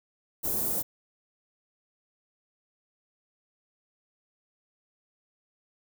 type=band-stop noise; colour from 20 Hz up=white; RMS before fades=-29 dBFS; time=0.43-0.83 s; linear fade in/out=20 ms; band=580 to 12000 Hz; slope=12 dB/octave; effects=none